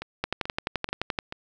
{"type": "two click trains", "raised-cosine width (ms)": 0.3, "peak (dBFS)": [-18, -10], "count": [4, 12], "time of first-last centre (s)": [[0.02, 1.324], [0.24, 1.188]], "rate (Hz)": [2.3, 11.6], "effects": []}